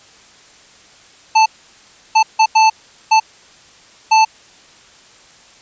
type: tone bursts at uneven times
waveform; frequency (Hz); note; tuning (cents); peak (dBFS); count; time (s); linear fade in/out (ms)
square; 880; A5; 0; -8; 6; 1.35-1.46 / 2.15-2.23 / 2.39-2.46 / 2.55-2.7 / 3.11-3.2 / 4.11-4.25; 10
effects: white hiss -45 dBFS RMS until 5.61 s + resampled to 16000 Hz